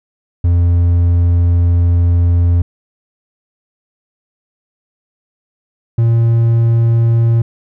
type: tone pair in turn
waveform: triangle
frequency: 86.6 / 115.6 Hz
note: F2 / A#2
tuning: -14 / -14 cents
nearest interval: perfect fourth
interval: 500 cents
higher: second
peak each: -6 dBFS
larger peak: neither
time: 0.44-2.62 / 5.98-7.42 s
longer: first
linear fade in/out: 5 ms
effects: none